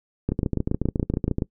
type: two click trains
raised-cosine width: 3 ms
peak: -9 / -10 dBFS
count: 9 / 16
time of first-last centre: 0.29-1.422 / 0.32-1.384 s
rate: 7.07 / 14.1 Hz
effects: noise-tail reverb RT60 0.1 s tail -22 dB re dry